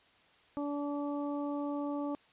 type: harmonic tone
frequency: 288.5 Hz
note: D4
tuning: 31 cents flat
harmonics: 1 / 2 / 3 / 4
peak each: -34 / -40 / -44 / -46 dBFS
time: 0.57-2.15 s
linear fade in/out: 0 ms
effects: white hiss -64 dBFS RMS until 2.32 s + resampled to 8000 Hz